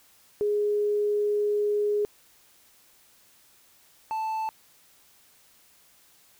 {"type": "tone pair in turn", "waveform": ["sine", "triangle"], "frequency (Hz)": [415.3, 880], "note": ["G#4", "A5"], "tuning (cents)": [0, 0], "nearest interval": "octave + minor second", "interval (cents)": 1300, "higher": "second", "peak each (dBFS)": [-22, -25], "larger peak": "first", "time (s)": [[0.41, 2.05], [4.11, 4.49]], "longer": "first", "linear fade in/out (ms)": 0, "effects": ["white hiss -59 dBFS RMS until 6.39 s"]}